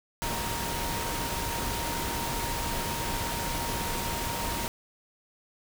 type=tone in noise; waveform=sine; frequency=933 Hz; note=A#5; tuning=1 cent sharp; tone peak=-36 dBFS; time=0.22-4.68 s; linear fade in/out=0 ms; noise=pink; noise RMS=-32 dBFS; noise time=0.22-4.68 s; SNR=-7 dB; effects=none